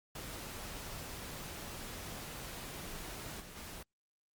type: noise with level steps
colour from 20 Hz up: pink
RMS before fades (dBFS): -45 / -51 / -47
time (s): 0.15-3.83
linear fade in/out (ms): 5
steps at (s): 3.4 / 3.56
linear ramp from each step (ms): 5
effects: Opus 48 kbps